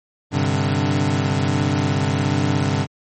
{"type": "chord", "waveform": "25% pulse", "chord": "G suspended fourth", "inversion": "none", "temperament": "equal with one note detuned", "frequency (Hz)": [98, 130.81, 147.68], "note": ["G2", "C3", "D3"], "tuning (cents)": [0, 0, 10], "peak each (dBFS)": -18, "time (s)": [0.31, 2.87], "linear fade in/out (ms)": 50, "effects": ["MP3 32 kbps"]}